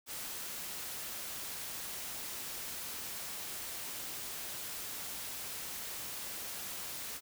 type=noise; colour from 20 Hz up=white; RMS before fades=-42 dBFS; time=0.06-7.21 s; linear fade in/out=50 ms; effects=none